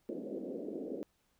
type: band-pass noise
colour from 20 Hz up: pink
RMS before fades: -41 dBFS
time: 0.09-1.03 s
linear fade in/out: 0 ms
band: 210 to 550 Hz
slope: 48 dB/octave
effects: pink hiss -75 dBFS RMS until 1.39 s